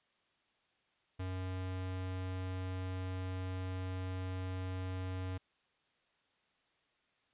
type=tone; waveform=square; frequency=92.8 Hz; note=F#2; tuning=6 cents sharp; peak=-38 dBFS; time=1.19-5.38 s; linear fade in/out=10 ms; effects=white hiss -75 dBFS RMS until 7.33 s + resampled to 8000 Hz